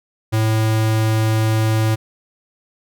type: tone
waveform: square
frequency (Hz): 110.1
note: A2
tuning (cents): +2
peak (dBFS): -15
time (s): 0.32-1.96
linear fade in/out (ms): 20
effects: none